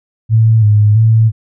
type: tone with vibrato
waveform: sine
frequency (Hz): 108.4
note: A2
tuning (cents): -25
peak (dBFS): -5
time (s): 0.29-1.32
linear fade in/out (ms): 50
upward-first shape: square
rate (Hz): 1.5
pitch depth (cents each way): 53
effects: none